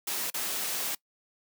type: noise with dropouts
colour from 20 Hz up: white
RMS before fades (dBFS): -32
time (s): 0.07-0.95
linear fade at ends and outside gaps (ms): 5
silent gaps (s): 0.303-0.341
effects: noise-tail reverb RT60 0.1 s tail -23 dB re dry + high-pass 200 Hz 12 dB/octave